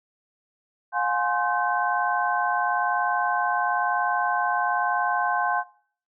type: tone cluster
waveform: sine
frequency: 712 / 833 / 1052 / 1536 Hz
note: F5 / G#5 / C6 / G6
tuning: +33 / +5 / +9 / -36 cents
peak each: -27 dBFS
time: 0.92-5.64 s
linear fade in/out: 50 ms
effects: noise-tail reverb RT60 0.5 s tail -19 dB re dry